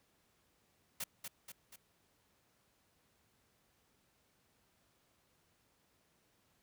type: noise with echo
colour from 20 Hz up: white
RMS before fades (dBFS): -40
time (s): 1-1.04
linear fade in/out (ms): 5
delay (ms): 240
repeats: 3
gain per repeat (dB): -5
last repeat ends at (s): 1.76
effects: pink hiss -74 dBFS RMS until 6.62 s + high-pass 60 Hz 12 dB/octave